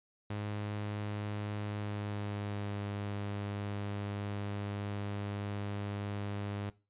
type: tone with pitch glide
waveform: sawtooth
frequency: 103.83 to 101.63 Hz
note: G#2 to G#2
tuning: 0 to -37 cents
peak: -32 dBFS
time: 0.3-6.7 s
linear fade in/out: 5 ms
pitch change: -37 cents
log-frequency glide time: 1.65-2.8 s
effects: noise-tail reverb RT60 0.3 s tail -19 dB re dry + resampled to 8000 Hz